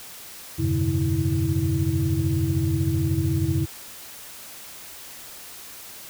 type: tone cluster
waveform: sine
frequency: 86.7 / 99.7 / 129.3 / 145.4 / 325.3 Hz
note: F2 / G2 / C3 / D3 / E4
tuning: -12 / +30 / -20 / -17 / -23 cents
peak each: -26 dBFS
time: 0.58-3.66 s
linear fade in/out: 20 ms
effects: tanh soft clip ceiling -10 dBFS + white hiss -41 dBFS RMS until 6.09 s